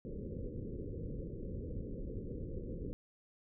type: low-pass noise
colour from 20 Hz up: pink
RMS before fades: -42 dBFS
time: 0.05-2.93 s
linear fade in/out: 0 ms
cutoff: 530 Hz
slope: 96 dB/octave
effects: none